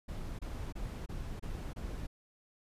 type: noise bursts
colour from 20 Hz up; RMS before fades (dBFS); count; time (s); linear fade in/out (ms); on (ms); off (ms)
brown; -40; 6; 0.08-2.07; 10; 310; 26
effects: resampled to 32000 Hz